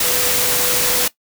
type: tone in noise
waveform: sine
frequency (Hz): 493.9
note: B4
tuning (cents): 0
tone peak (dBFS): -26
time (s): 0.04-1.06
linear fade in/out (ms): 5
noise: white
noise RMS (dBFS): -17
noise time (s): 0-1.08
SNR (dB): -12
effects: noise-tail reverb RT60 0.1 s tail -18 dB re dry